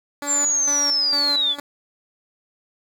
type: tone with tremolo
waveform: 10% pulse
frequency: 287 Hz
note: D4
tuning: 40 cents flat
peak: -19 dBFS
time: 0.22-1.6 s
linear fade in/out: 2 ms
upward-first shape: square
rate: 2.2 Hz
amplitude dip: 70%
type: linear sweep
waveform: sine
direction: down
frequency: 7470 to 3335 Hz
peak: -17 dBFS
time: 0.26-1.56 s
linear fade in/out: 50 ms
effects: none